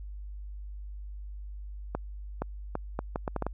accelerating click train, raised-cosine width 1 ms, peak -16 dBFS, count 9, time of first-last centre 1.95-3.466 s, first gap 470 ms, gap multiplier 0.71, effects added 50 Hz sine -38 dBFS peak until 3.53 s

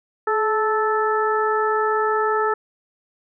harmonic tone with a mistuned harmonic, 437.6 Hz, A4, 9 cents flat, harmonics 1 / 2 / 3 / 4, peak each -21 / -24 / -22 / -28 dBFS, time 0.27-2.54 s, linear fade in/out 5 ms, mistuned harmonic 1, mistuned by -36 cents, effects none

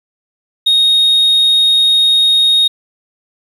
sine tone, 3729 Hz, A#7, in tune, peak -5 dBFS, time 0.66-2.68 s, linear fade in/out 10 ms, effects tanh soft clip ceiling -6 dBFS + 7-bit

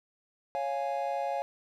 triangle chord, Db major, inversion none, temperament equal, 554.4 / 698.5 / 830.6 Hz, Db5 / F5 / Ab5, 0 / 0 / 0 cents, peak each -32 dBFS, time 0.55-1.42 s, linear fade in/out 0 ms, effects none

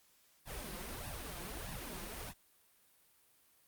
pink noise with flanger, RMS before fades -44 dBFS, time 0.45-2.34 s, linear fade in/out 50 ms, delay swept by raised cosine 1.1 to 5.8 ms, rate 1.6 Hz, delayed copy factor +0.95, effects white hiss -69 dBFS RMS until 3.67 s + Opus 48 kbps

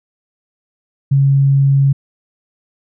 sine tone, 138 Hz, C#3, 7 cents flat, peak -8 dBFS, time 1.11-1.93 s, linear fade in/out 10 ms, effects none

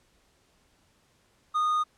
triangle tone, 1232 Hz, D#6, 17 cents flat, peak -21 dBFS, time 1.54-1.84 s, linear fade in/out 20 ms, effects pink hiss -66 dBFS RMS until 1.97 s + low-pass 10000 Hz 12 dB/octave

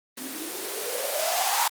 violet noise with band-pass filter sweep, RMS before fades -28 dBFS, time 0.17-1.68 s, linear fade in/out 5 ms, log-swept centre 250 to 930 Hz, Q 9.9, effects Opus 24 kbps

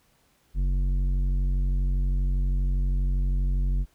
sine tone with tanh clipping, 46.25 Hz, F#1, in tune, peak -23 dBFS, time 0.54-3.86 s, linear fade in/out 50 ms, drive 10 dB, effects pink hiss -65 dBFS RMS until 3.94 s

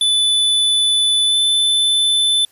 square tone with pitch glide, 3490 to 3518 Hz, A7 to A7, -15 to -1 cents, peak -13 dBFS, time 0.01-2.45 s, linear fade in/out 2 ms, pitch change +14 cents, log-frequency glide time 1.27-1.35 s, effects white hiss -54 dBFS RMS until 2.51 s + resampled to 32000 Hz

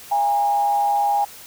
sine tone with frequency modulation, 815 Hz, G#5, 33 cents flat, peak -16 dBFS, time 0.11-1.25 s, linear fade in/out 10 ms, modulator 131 Hz, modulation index 0.38, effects white hiss -41 dBFS RMS until 1.46 s

